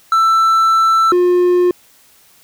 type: tone pair in turn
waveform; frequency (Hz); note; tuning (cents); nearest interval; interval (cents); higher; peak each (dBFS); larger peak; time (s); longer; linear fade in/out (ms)
triangle; 1330 / 356.8; E6 / F4; +15 / +37; octave + major seventh; 2278; first; -7; neither; 0.12-1.12 / 1.12-1.71; first; 2
effects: white hiss -49 dBFS RMS until 2.43 s